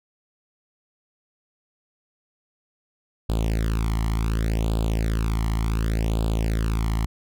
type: tone with flanger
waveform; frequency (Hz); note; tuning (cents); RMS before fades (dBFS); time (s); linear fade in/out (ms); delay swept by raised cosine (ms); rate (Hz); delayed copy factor
sawtooth; 55; A1; 0; -23; 3.29-7.06; 5; 0.25 to 0.98; 0.68; +0.9
effects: none